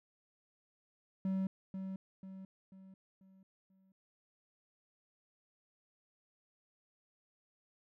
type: tone with echo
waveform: triangle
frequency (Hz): 190.7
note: G3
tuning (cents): -47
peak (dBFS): -30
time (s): 1.25-1.47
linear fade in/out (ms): 2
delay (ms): 490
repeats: 5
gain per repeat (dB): -7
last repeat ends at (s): 3.92
effects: none